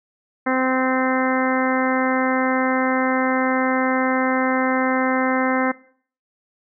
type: harmonic tone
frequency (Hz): 259.3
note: C4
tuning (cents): -15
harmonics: 1 / 2 / 3 / 4 / 5 / 6 / 7 / 8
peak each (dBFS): -21 / -24 / -26 / -27 / -28 / -29 / -29 / -30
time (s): 0.46-5.72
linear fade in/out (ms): 10
effects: noise-tail reverb RT60 0.5 s tail -19 dB re dry